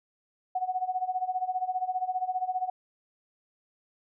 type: tone with tremolo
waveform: sine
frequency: 740 Hz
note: F#5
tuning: in tune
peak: -24 dBFS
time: 0.55-2.7 s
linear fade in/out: 5 ms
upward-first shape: sine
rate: 15 Hz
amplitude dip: 85%
effects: none